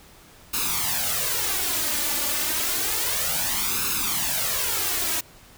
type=noise with flanger; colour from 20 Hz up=white; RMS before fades=-25 dBFS; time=0.53-5.21 s; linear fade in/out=10 ms; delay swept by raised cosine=0.76 to 3.46 ms; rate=0.3 Hz; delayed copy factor=+0.75; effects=pink hiss -50 dBFS RMS until 5.57 s